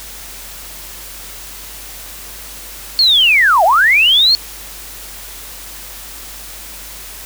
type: linear two-way sweep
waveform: sine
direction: down then up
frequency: 4403 to 622.3 to 4403 Hz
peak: -7 dBFS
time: 2.99-4.35 s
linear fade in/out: 0 ms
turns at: 3.64 s
effects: added 48 Hz sine -38 dBFS peak until 7.25 s + white hiss -32 dBFS RMS until 7.25 s